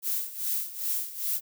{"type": "noise with tremolo", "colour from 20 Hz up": "violet", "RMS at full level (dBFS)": -28, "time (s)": [0.02, 1.41], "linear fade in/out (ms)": 50, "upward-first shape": "sine", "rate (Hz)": 2.5, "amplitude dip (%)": 80, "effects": []}